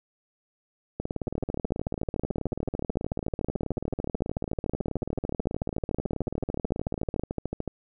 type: two click trains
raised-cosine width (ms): 2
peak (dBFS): -17 / -16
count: 115 / 88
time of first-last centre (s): 1-7.196 / 1.28-7.677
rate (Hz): 18.4 / 13.6
effects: none